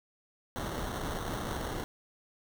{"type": "noise with sample-and-hold", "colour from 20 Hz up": "pink", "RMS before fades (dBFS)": -36, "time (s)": [0.56, 1.84], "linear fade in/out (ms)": 0, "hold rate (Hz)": 2450, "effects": []}